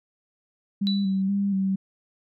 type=tone with vibrato; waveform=sine; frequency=196 Hz; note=G3; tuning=in tune; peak=-21 dBFS; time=0.81-1.76 s; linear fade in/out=10 ms; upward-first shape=square; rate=2.1 Hz; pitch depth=32 cents each way
type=tone with exponential decay; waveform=sine; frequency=3951 Hz; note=B7; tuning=in tune; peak=-24 dBFS; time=0.87-1.22 s; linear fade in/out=0 ms; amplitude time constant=76 ms
effects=none